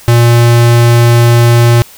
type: tone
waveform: square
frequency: 118.4 Hz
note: A#2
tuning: 27 cents sharp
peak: -4 dBFS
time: 0.08-1.82 s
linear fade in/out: 0 ms
effects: white hiss -36 dBFS RMS until 1.97 s